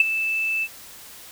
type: tone with ADSR envelope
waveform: sine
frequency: 2637 Hz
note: E7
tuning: in tune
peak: -8 dBFS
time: 0-0.68 s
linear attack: 3 ms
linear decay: 20 ms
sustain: -13 dB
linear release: 50 ms
effects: tanh soft clip ceiling -4 dBFS + white hiss -43 dBFS RMS until 1.31 s